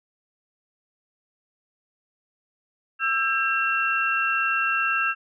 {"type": "tone cluster", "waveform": "sine", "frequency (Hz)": [1324, 1606, 2719], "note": ["E6", "G6", "F7"], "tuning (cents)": [7, 41, -47], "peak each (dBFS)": -25, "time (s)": [2.99, 5.15], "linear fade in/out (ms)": 50, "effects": []}